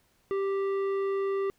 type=tone with tanh clipping; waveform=sine; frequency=392 Hz; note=G4; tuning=in tune; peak=-28 dBFS; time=0.31-1.5 s; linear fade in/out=0 ms; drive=11 dB; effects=pink hiss -68 dBFS RMS until 1.58 s